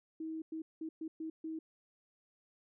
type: tone bursts at uneven times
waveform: sine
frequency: 319.5 Hz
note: D#4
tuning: 46 cents sharp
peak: -38 dBFS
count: 6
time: 0.2-0.42 / 0.52-0.62 / 0.81-0.89 / 1.01-1.08 / 1.2-1.3 / 1.44-1.59 s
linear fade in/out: 5 ms
effects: none